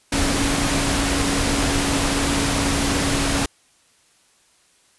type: tone in noise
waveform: sine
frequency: 279.2 Hz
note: C#4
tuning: 13 cents sharp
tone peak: -24 dBFS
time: 0.12-3.46 s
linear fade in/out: 5 ms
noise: pink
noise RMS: -21 dBFS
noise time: 0.12-3.46 s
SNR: -6 dB
effects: white hiss -58 dBFS RMS until 4.98 s + resampled to 24000 Hz